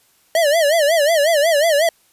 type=tone with vibrato; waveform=square; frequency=620 Hz; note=D#5; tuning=6 cents flat; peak=-13 dBFS; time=0.35-1.89 s; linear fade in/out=2 ms; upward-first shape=sine; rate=5.5 Hz; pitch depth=160 cents each way; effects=white hiss -57 dBFS RMS until 2.12 s + resampled to 32000 Hz